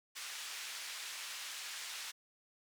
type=band-pass noise; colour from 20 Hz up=pink; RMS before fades=-45 dBFS; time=0.15-2.12 s; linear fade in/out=20 ms; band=1900 to 8700 Hz; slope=12 dB/octave; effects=none